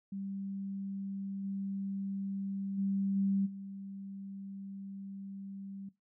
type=tone with level steps; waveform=sine; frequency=196 Hz; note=G3; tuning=in tune; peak=-37 / -35 / -30 / -28 / -42 dBFS; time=0.12-5.89 s; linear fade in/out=5 ms; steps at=1.43 / 2.77 / 3.15 / 3.45 s; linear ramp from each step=20 ms; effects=noise-tail reverb RT60 0.2 s tail -18 dB re dry